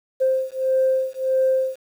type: beating tone pair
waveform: sine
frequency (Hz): 523.3 / 524.9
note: C5 / C5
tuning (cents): 0 / +5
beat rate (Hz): 1.6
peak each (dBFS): -20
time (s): 0.2-1.77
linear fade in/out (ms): 20
effects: tanh soft clip ceiling -10 dBFS + 8-bit